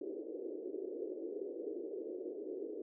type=band-pass noise; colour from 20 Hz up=pink; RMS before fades=-43 dBFS; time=0.01-2.82 s; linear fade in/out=5 ms; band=330 to 470 Hz; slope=48 dB/octave; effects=none